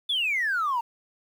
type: exponential sweep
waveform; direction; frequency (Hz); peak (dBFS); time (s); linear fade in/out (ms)
triangle; down; 3544 to 906; -20; 0.09-0.81; 10
effects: tanh soft clip ceiling -20 dBFS + 9-bit